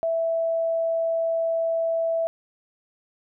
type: tone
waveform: sine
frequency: 659.3 Hz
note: E5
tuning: in tune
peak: -21 dBFS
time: 0.03-2.27 s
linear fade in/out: 0 ms
effects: none